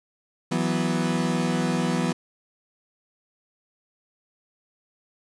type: chord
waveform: 35% pulse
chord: E suspended second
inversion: none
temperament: equal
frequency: 164.81 / 185 / 246.9 Hz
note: E3 / F#3 / B3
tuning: 0 / 0 / 0 cents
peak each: -25 dBFS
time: 0.51-2.13 s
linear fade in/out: 10 ms
effects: resampled to 22050 Hz + 9-bit